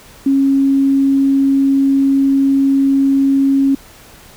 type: tone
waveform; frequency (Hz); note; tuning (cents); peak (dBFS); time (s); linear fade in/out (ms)
sine; 273.4; C#4; -24; -9; 0.26-3.75; 5
effects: pink hiss -41 dBFS RMS until 4.36 s